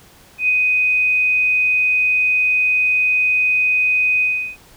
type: tone with ADSR envelope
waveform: sine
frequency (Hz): 2500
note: D#7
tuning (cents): +8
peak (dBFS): -11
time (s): 0.38-4.57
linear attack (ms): 110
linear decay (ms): 8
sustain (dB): -2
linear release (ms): 350
effects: pink hiss -47 dBFS RMS until 4.76 s